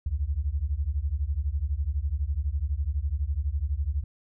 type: beating tone pair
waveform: sine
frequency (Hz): 65.9 / 77.9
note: C2 / D#2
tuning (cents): +13 / +3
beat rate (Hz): 12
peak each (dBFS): -28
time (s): 0.06-4.04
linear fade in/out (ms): 5
effects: none